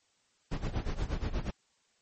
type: noise with tremolo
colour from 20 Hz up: brown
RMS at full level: -30 dBFS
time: 0.51-1.51 s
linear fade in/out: 10 ms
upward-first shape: sine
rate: 8.4 Hz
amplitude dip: 80%
effects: white hiss -71 dBFS RMS until 2.01 s + MP3 32 kbps